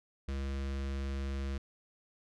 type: tone with notch filter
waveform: square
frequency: 68.2 Hz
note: C#2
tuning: 28 cents flat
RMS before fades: -36 dBFS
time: 0.28-1.58 s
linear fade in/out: 5 ms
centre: 820 Hz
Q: 2
effects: low-pass 6000 Hz 12 dB/octave